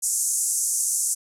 pink band-pass noise, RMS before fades -24 dBFS, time 0.02-1.15 s, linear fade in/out 20 ms, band 6400 to 11000 Hz, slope 48 dB/octave, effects none

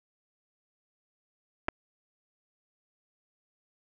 clicks, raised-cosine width 0.5 ms, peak -14 dBFS, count 2, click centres 1.684 / 1.687 s, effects none

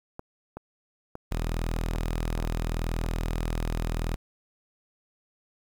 clicks, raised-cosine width 1 ms, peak -23 dBFS, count 8, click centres 0.194 / 0.57 / 1.154 / 1.767 / 1.95 / 2.391 / 2.443 / 3.045 s
sawtooth tone, 40.79 Hz, E1, 17 cents flat, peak -23 dBFS, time 1.31-4.16 s, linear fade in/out 10 ms
effects 9-bit

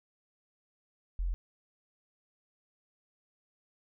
sine tone, 43.65 Hz, F1, in tune, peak -29 dBFS, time 1.19-1.34 s, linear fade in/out 0 ms, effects none

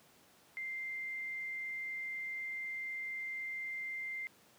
sine tone, 2092 Hz, C7, 1 cent flat, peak -38 dBFS, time 0.57-4.27 s, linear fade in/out 0 ms, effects pink hiss -64 dBFS RMS until 4.58 s + high-pass 150 Hz 12 dB/octave

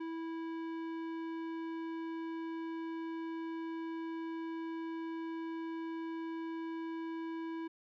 sine tone with tanh clipping, 327.8 Hz, E4, 10 cents flat, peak -40 dBFS, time 0-7.68 s, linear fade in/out 10 ms, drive 15 dB, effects none

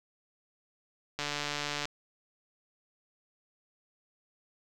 click train, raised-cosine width 0.2 ms, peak -16 dBFS, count 98, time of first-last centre 1.19-1.854 s, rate 146 Hz, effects none

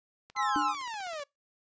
click train, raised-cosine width 0.2 ms, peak -32 dBFS, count 15, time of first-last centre 0.3-1.197 s, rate 15.6 Hz
sine chord, Ab augmented, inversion none, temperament equal, 830.6 / 1046.5 / 1318.5 Hz, Ab5 / C6 / E6, 0 / 0 / 0 cents, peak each -31 dBFS, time 0.35-0.75 s, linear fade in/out 50 ms
sawtooth exponential sweep, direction down, 2097 to 554.4 Hz, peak -32 dBFS, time 0.36-1.24 s, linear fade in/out 10 ms
sine tone with exponential decay, 297.4 Hz, D4, 22 cents sharp, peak -27 dBFS, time 0.56-0.85 s, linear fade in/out 0 ms, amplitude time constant 61 ms
effects noise-tail reverb RT60 0.2 s tail -26 dB re dry + resampled to 16000 Hz

